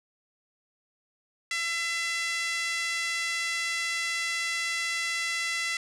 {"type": "tone with high-pass filter", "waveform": "5% pulse", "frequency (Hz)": 673, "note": "E5", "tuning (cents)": 36, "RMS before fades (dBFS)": -30, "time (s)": [1.51, 5.77], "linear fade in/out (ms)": 2, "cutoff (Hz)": 1800, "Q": 4.7, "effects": ["low-pass 11000 Hz 12 dB/octave"]}